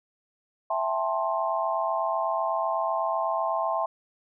sine chord, A minor seventh, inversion second, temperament just, 660 / 792 / 880 / 1056 Hz, E5 / G5 / A5 / C6, +2 / +18 / 0 / +16 cents, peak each -28 / -32 / -31 / -29 dBFS, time 0.7-3.86 s, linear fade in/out 5 ms, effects none

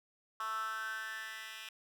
10% pulse tone with high-pass filter sweep, 220 Hz, A3, in tune, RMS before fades -41 dBFS, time 0.4-1.69 s, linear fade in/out 2 ms, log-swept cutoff 1200 to 2300 Hz, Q 7.7, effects none

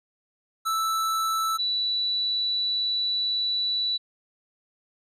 square / sine tone pair in turn, 1318.5 / 3951 Hz, E6 / B7, 0 / 0 cents, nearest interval octave + perfect fifth, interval 1900 cents, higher second, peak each -24 / -23 dBFS, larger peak second, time 0.65-1.58 / 1.58-3.98 s, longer second, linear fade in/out 20 ms, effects resampled to 32000 Hz

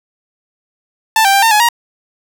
sawtooth tone with pitch steps, 885 / 785 / 791 / 906 / 843 / 944 Hz, A5 / G5 / G5 / A#5 / G#5 / A#5, +10 / +2 / +15 / -50 / +26 / +22 cents, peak -4 dBFS, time 1.16-1.688 s, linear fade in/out 2 ms, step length 88 ms, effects none

